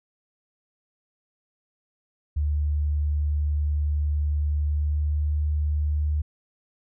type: tone with pitch glide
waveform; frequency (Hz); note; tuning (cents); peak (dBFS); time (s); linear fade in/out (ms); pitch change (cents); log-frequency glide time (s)
sine; 74.1 to 74.87; D2 to D2; +16 to +34; -21; 2.36-6.22; 10; +18; 4.65-5.17
effects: none